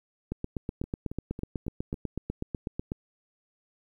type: two click trains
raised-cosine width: 3 ms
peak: -24 / -18 dBFS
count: 5 / 22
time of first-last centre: 0.84-1.942 / 0.32-2.919 s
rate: 3.63 / 8.08 Hz
effects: 10-bit